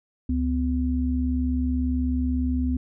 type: tone pair together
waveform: sine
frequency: 70.91 / 252.7 Hz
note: C#2 / B3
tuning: +40 / +40 cents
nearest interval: octave + minor seventh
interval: 2200 cents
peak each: -24 dBFS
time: 0.29-2.77 s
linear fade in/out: 5 ms
effects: none